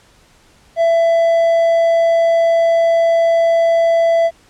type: tone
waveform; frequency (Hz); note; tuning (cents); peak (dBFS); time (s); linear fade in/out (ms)
triangle; 667; E5; +20; -8; 0.76-4.31; 50
effects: pink hiss -50 dBFS RMS until 4.49 s + low-pass 9000 Hz 12 dB/octave

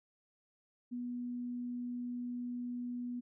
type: tone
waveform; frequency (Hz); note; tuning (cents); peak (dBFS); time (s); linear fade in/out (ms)
sine; 244.2; B3; -19; -37; 0.91-3.21; 20
effects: none

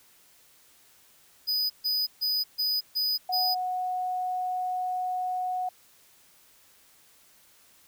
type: tone bursts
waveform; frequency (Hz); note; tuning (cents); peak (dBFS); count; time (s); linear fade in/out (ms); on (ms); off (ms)
square; 4978; D#8; 0; -25; 6; 1.47-3.55; 20; 230; 140
type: tone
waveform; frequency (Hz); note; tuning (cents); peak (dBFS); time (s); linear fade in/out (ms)
sine; 734; F#5; -14; -27; 3.29-5.69; 5
effects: white hiss -59 dBFS RMS until 7.87 s

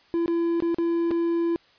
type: tone with dropouts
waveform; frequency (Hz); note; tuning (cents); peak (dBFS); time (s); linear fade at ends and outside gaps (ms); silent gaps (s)
triangle; 337.4; E4; +40; -19; 0.14-1.56; 0; 0.26-0.28 / 0.603-0.623 / 0.745-0.785 / 1.108-1.113
effects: white hiss -58 dBFS RMS until 1.78 s + resampled to 11025 Hz

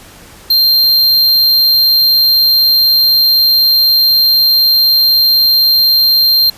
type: tone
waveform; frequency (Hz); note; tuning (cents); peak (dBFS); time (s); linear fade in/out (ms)
square; 4176; C8; -4; -7; 0.5-6.5; 5
effects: pink hiss -37 dBFS RMS until 6.57 s + resampled to 32000 Hz

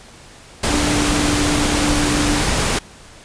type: tone in noise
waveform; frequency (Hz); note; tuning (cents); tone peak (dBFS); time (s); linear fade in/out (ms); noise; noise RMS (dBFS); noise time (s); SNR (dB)
sine; 294.3; D4; +4; -19; 0.7-2.42; 5; pink; -18; 0.63-2.79; -4
effects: pink hiss -42 dBFS RMS until 3.24 s + resampled to 22050 Hz

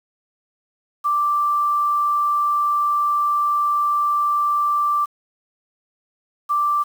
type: tone pair in turn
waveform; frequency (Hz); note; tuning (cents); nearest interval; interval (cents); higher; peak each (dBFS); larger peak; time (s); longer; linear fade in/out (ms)
sine; 1174.7 / 1174.7; D6 / D6; 0 / 0; unison; 0; neither; -16; neither; 1.04-5.06 / 6.49-6.84; first; 20
effects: 7-bit

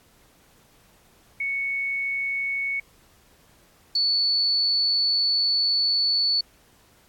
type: tone pair in turn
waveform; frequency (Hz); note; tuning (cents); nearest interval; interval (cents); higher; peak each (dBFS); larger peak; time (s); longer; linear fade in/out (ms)
sine; 2217 / 4452; C#7 / C#8; 0 / +7; octave; 1207; second; -24 / -19; second; 1.4-2.8 / 3.95-6.41; second; 5
effects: pink hiss -58 dBFS RMS until 7.08 s + AAC 64 kbps

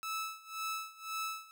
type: tone with tremolo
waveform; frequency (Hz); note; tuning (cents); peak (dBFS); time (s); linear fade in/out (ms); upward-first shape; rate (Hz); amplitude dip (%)
sawtooth; 1308; E6; -14; -31; 0.03-1.51; 0; sine; 1.9; 90
effects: none

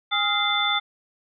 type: tone cluster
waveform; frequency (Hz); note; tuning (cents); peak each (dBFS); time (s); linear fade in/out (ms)
sine; 817 / 1263 / 1386 / 2075 / 3528; G#5 / D#6 / F6 / C7 / A7; -29 / +26 / -14 / -15 / +4; -28 / -29 / -29 / -27 / -23; 0.11-0.8; 20
effects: none

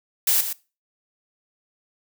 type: noise with echo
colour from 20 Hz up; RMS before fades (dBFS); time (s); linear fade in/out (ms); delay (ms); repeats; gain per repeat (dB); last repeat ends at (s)
blue; -19; 0.27-0.41; 5; 120; 1; -9; 0.53
effects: noise-tail reverb RT60 0.3 s tail -20 dB re dry

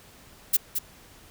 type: noise with echo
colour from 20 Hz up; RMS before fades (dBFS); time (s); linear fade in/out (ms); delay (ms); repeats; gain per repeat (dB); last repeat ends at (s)
violet; -19; 0.53-0.57; 10; 220; 1; -7; 0.79
effects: pink hiss -52 dBFS RMS until 1.3 s

